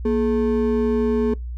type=ring-modulated tone; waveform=triangle; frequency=329.9 Hz; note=E4; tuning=1 cent sharp; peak=-12 dBFS; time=0.05-1.34 s; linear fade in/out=5 ms; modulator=94.4 Hz; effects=noise-tail reverb RT60 0.2 s tail -25 dB re dry + added 60 Hz sine -27 dBFS peak until 1.57 s